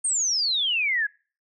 sine exponential sweep, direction down, 8870 to 1629 Hz, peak -21 dBFS, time 0.04-1.07 s, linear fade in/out 10 ms, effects noise-tail reverb RT60 0.4 s tail -26 dB re dry

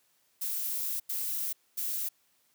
violet noise bursts at uneven times, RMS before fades -33 dBFS, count 3, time 0.41-1 / 1.09-1.53 / 1.77-2.09 s, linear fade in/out 10 ms, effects white hiss -70 dBFS RMS until 2.54 s + high-pass 100 Hz 12 dB/octave

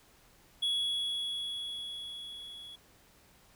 triangle tone with level ramp, 3362 Hz, G#7, 20 cents sharp, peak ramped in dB -26 to -44 dBFS, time 0.62-2.76 s, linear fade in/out 10 ms, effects pink hiss -62 dBFS RMS until 3.55 s

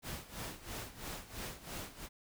pink noise with tremolo, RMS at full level -42 dBFS, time 0.02-2.09 s, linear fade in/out 50 ms, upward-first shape sine, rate 3 Hz, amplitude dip 80%, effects none

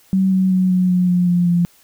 sine tone with pitch steps, 190.4 / 187.89 / 185.41 / 182.96 / 180.55 / 178.16 / 175.81 / 173.49 Hz, F#3 / F#3 / F#3 / F#3 / F#3 / F3 / F3 / F3, +50 / +27 / +4 / -19 / -42 / +35 / +12 / -11 cents, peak -12 dBFS, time 0.13-1.65 s, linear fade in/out 0 ms, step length 190 ms, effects white hiss -52 dBFS RMS until 1.83 s

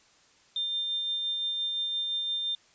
sine tone with tremolo, 3600 Hz, A7, 39 cents sharp, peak -27 dBFS, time 0.56-2.55 s, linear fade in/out 2 ms, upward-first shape sine, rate 5.8 Hz, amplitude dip 25%, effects white hiss -61 dBFS RMS until 2.74 s + resampled to 16000 Hz

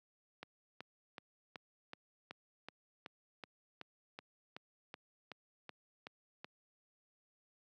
click train, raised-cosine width 0.3 ms, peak -30 dBFS, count 17, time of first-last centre 0.43-6.445 s, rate 2.66 Hz, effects high-pass 150 Hz 12 dB/octave

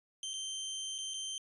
25% pulse tone with dropouts, 3125 Hz, G7, 6 cents flat, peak -34 dBFS, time 0.23-1.38 s, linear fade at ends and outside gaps 1 ms, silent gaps 0.334-0.338 / 0.982-0.986 / 1.137-1.141 s, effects resampled to 32000 Hz

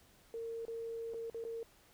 sine tone with dropouts, 458.1 Hz, A#4, 30 cents flat, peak -39 dBFS, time 0.34-1.63 s, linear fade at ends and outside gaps 1 ms, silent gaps 0.652-0.681 / 1.137-1.143 / 1.299-1.345 / 1.44-1.45 s, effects pink hiss -65 dBFS RMS until 1.93 s

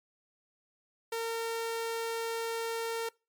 sawtooth tone, 457.3 Hz, A#4, 33 cents flat, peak -28 dBFS, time 1.12-3.09 s, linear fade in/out 5 ms, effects noise-tail reverb RT60 0.3 s tail -25 dB re dry + MP3 96 kbps

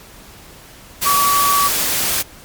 sine tone in noise, 1141 Hz, C#6, 50 cents sharp, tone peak -13 dBFS, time 1.05-1.69 s, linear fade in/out 20 ms, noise white, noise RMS -18 dBFS, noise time 1.01-2.23 s, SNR +2 dB, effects pink hiss -41 dBFS RMS until 2.44 s + MP3 96 kbps

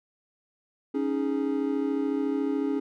triangle chord, C# suspended second, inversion none, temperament equal, 277.2 / 311.1 / 415.3 Hz, C#4 / D#4 / G#4, 0 / 0 / 0 cents, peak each -25 / -29 / -29 dBFS, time 0.94-2.8 s, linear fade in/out 10 ms, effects none

